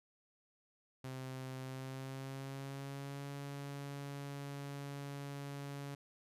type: tone with pitch glide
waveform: sawtooth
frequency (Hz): 130.81 to 141.01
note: C3 to C#3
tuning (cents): 0 to +30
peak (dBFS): -39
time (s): 1.04-5.95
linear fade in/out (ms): 5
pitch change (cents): +130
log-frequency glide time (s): 1.61-3.3
effects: resampled to 32000 Hz